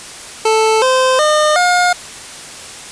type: tone with pitch steps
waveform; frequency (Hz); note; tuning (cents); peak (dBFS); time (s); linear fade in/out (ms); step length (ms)
25% pulse; 440 / 517.2 / 608 / 714.8; A4 / C5 / D#5 / F5; 0 / -20 / -40 / +40; -6; 0.45-1.93; 5; 370
effects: white hiss -31 dBFS RMS until 2.91 s + resampled to 22050 Hz